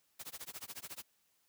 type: noise with tremolo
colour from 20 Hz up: white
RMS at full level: -44 dBFS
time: 0.19-1.03 s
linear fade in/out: 10 ms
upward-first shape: sine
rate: 14 Hz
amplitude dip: 100%
effects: white hiss -75 dBFS RMS until 1.48 s + high-pass 60 Hz 12 dB/octave